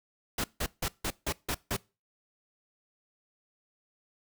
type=noise bursts; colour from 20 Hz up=pink; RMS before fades=-31 dBFS; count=7; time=0.38-1.767 s; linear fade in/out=5 ms; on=61 ms; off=160 ms; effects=noise-tail reverb RT60 0.3 s tail -23 dB re dry